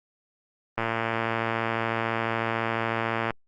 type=click train; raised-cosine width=0.5 ms; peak=-11 dBFS; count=289; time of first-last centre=0.78-3.306 s; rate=114 Hz; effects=Opus 24 kbps